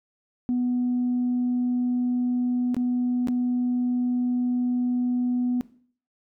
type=tone with dropouts; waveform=sine; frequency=246.9 Hz; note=B3; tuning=in tune; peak=-20 dBFS; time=0.49-5.61 s; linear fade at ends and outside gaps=0 ms; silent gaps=2.745-2.766 / 3.273-3.284 s; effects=noise-tail reverb RT60 0.5 s tail -18 dB re dry + tanh soft clip ceiling -18 dBFS